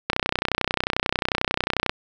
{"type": "click train", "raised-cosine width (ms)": 0.3, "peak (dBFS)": -4, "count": 57, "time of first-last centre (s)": [0.1, 1.895], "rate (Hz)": 31.2, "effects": []}